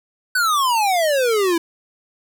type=exponential sweep; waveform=square; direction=down; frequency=1528 to 325.7 Hz; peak=-16 dBFS; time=0.35-1.58 s; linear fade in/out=5 ms; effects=none